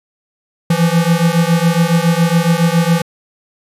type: beating tone pair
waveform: square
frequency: 164.81 / 172.01 Hz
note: E3 / F3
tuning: 0 / -26 cents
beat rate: 7.2 Hz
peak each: -14 / -14 dBFS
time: 0.7-3.02 s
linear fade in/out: 5 ms
effects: resampled to 32000 Hz